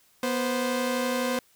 sawtooth tone pair together, 244.1 / 520 Hz, B3 / C5, -20 / -11 cents, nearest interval octave + minor second, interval 1309 cents, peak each -24 dBFS, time 0.23-1.39 s, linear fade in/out 2 ms, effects white hiss -62 dBFS RMS until 1.55 s

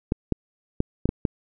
clicks, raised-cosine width 3 ms, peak -8 dBFS, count 6, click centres 0.121 / 0.323 / 0.804 / 1.056 / 1.091 / 1.252 s, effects none

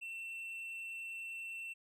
triangle tone with amplitude modulation, 2695 Hz, E7, 38 cents sharp, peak -39 dBFS, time 0.01-1.74 s, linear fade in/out 20 ms, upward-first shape sine, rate 203 Hz, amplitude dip 25%, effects none

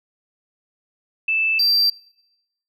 sine / triangle tone pair in turn, 2637 / 4699 Hz, E7 / D8, 0 / 0 cents, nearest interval minor seventh, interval 1000 cents, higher second, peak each -17 / -13 dBFS, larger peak second, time 1.28-1.59 / 1.59-1.9 s, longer neither, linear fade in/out 5 ms, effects noise-tail reverb RT60 0.9 s tail -25 dB re dry

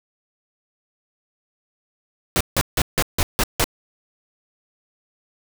pink noise bursts, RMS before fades -18 dBFS, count 7, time 2.36-3.642 s, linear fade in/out 0 ms, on 46 ms, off 160 ms, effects none

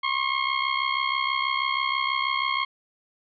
20% pulse tone with amplitude modulation, 1077 Hz, C6, 50 cents sharp, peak -15 dBFS, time 0.03-2.65 s, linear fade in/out 10 ms, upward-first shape sine, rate 66.2 Hz, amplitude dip 70%, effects resampled to 11025 Hz

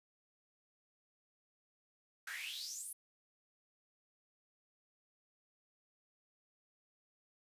pink noise with high-pass filter sweep, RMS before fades -45 dBFS, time 2.27-2.93 s, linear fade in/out 5 ms, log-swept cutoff 1500 to 11000 Hz, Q 7.3, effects resampled to 32000 Hz

